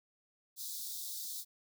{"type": "high-pass noise", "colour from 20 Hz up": "white", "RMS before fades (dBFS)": -42, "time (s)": [0.56, 1.45], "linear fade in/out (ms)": 50, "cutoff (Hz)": 3500, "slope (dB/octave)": 96, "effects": []}